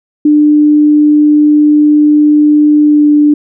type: tone with pitch glide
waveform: sine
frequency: 298.6 to 296 Hz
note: D4 to D4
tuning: +29 to +14 cents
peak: -3 dBFS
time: 0.25-3.34 s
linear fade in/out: 5 ms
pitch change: -15 cents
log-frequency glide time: 2.82-3.08 s
effects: none